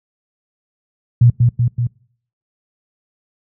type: tone with echo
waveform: sine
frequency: 119.9 Hz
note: A#2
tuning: 49 cents sharp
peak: -5 dBFS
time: 1.21-1.3 s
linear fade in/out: 5 ms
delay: 190 ms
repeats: 3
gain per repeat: -3 dB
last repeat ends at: 1.87 s
effects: noise-tail reverb RT60 0.6 s tail -25 dB re dry + high-pass 60 Hz 12 dB/octave